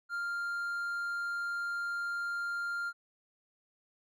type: tone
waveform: triangle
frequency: 1396.9 Hz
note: F6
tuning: in tune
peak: -31 dBFS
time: 0.09-2.93 s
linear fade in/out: 50 ms
effects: none